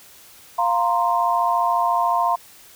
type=chord; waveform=sine; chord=F suspended fourth; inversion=none; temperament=equal; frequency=698.5 / 932.3 / 1046.5 Hz; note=F5 / Bb5 / C6; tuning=0 / 0 / 0 cents; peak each=-21 dBFS; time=0.58-2.36 s; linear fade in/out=10 ms; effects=white hiss -47 dBFS RMS until 2.75 s